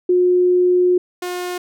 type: tone pair in turn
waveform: sine / sawtooth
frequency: 360 / 358.3 Hz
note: F#4 / F4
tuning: -47 / +44 cents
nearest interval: unison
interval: 9 cents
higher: first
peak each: -11 / -19 dBFS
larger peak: first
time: 0.09-0.98 / 1.22-1.58 s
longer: first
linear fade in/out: 5 ms
effects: none